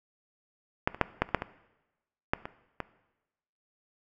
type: clicks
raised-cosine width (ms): 0.5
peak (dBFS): -8 / -25 / -6 / -8 / -30 / -7 / -17 / -9 / -21 / -17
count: 10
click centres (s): 0.875 / 0.946 / 1.013 / 1.22 / 1.29 / 1.347 / 1.421 / 2.335 / 2.455 / 2.803
effects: noise-tail reverb RT60 1.0 s tail -18 dB re dry